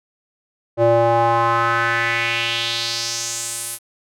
square tone with band-pass filter sweep, 116.54 Hz, A#2, in tune, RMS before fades -19 dBFS, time 0.77-3.79 s, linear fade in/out 50 ms, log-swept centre 520 to 11000 Hz, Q 3, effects none

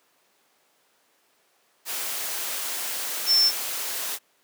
sine tone in noise, 5370 Hz, E8, 31 cents sharp, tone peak -16 dBFS, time 3.26-3.52 s, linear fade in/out 50 ms, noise white, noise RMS -30 dBFS, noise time 1.85-4.19 s, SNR +11 dB, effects pink hiss -64 dBFS RMS until 4.43 s + high-pass 400 Hz 12 dB/octave

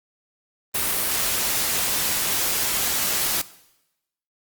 white noise, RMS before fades -23 dBFS, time 0.74-3.42 s, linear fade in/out 10 ms, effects noise-tail reverb RT60 0.9 s tail -18 dB re dry + Opus 32 kbps

